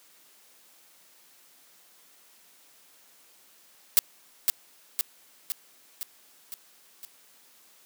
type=noise with echo; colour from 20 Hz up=blue; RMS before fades=-17 dBFS; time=3.97-3.99 s; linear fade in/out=0 ms; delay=510 ms; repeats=6; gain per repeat=-4 dB; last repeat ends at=7.05 s; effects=white hiss -58 dBFS RMS until 7.85 s + high-pass 200 Hz 12 dB/octave